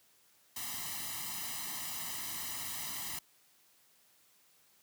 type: noise with comb filter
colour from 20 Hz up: white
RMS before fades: -40 dBFS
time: 0.56-3.19 s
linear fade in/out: 5 ms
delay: 1 ms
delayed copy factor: +0.85
effects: white hiss -67 dBFS RMS until 4.82 s + high-pass 80 Hz 12 dB/octave